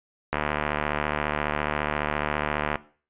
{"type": "click train", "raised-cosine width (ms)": 0.5, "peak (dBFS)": -9, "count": 182, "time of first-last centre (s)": [0.33, 2.756], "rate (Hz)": 74.6, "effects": ["noise-tail reverb RT60 0.4 s tail -17 dB re dry", "resampled to 8000 Hz"]}